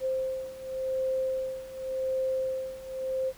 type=beating tone pair; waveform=sine; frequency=523 / 523.89 Hz; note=C5 / C5; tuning=-1 / +2 cents; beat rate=0.89 Hz; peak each=-33 / -30 dBFS; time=0-3.33 s; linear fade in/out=50 ms; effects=added 45 Hz sine -60 dBFS peak until 3.37 s + pink hiss -53 dBFS RMS until 3.37 s